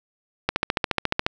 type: click train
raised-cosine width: 0.3 ms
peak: -4 dBFS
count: 12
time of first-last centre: 0.49-1.265 s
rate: 14.2 Hz
effects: none